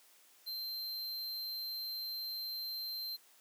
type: tone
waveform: square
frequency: 4134 Hz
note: C8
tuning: 22 cents flat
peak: -39 dBFS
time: 0.46-3.17 s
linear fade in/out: 20 ms
effects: white hiss -64 dBFS RMS until 3.4 s + high-pass 300 Hz 12 dB/octave